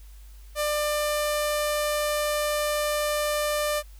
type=tone with low-pass filter; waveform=sawtooth; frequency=596 Hz; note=D5; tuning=25 cents sharp; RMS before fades=-26 dBFS; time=0.55-3.83 s; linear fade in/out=50 ms; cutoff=12000 Hz; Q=1.7; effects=added 50 Hz sine -43 dBFS peak until 3.99 s + white hiss -58 dBFS RMS until 3.99 s